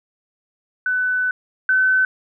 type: tone pair in turn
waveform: sine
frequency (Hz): 1500 / 1520.1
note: F#6 / F#6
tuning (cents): +23 / +46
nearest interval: unison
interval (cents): 23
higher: second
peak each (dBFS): -17 / -13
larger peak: second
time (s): 0.86-1.31 / 1.69-2.05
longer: first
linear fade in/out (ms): 2
effects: none